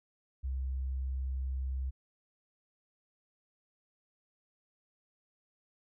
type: tone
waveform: sine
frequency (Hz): 65.6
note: C2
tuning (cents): +5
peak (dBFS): -32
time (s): 0.43-1.91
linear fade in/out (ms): 20
effects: none